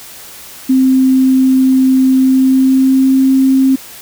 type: tone with pitch glide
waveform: sine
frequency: 261.6 to 265.6 Hz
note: C4 to C4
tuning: 0 to +26 cents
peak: -6 dBFS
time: 0.69-3.76 s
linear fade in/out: 10 ms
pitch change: +26 cents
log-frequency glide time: 2.16-3.22 s
effects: white hiss -33 dBFS RMS until 4.01 s